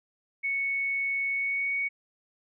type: tone with pitch glide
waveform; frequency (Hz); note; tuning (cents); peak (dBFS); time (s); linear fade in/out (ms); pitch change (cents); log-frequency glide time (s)
sine; 2215 to 2233; C#7 to C#7; -2 to +12; -26; 0.43-1.89; 20; +14; 1.3-1.72
effects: none